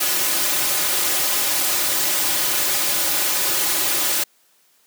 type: noise with comb filter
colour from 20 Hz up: white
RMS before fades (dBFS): -20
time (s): 0-4.24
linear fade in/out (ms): 10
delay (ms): 4.4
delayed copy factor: -0.9
effects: white hiss -59 dBFS RMS until 4.86 s + high-pass 200 Hz 12 dB/octave